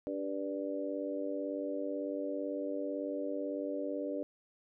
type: harmonic tone with a mistuned harmonic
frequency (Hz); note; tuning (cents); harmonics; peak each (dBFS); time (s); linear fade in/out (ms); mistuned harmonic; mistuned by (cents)
98; G2; 0; 3 / 4 / 5 / 6; -38 / -43 / -40 / -39; 0.07-4.23; 0; 3; -20
effects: none